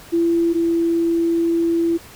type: tone pair in turn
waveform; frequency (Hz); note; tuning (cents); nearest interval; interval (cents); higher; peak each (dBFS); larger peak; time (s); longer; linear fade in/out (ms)
sine; 337 / 335.1; E4 / E4; +38 / +29; unison; 9; first; -14 / -15; first; 0.12-0.54 / 0.54-1.98; second; 20
effects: pink hiss -42 dBFS RMS until 2.15 s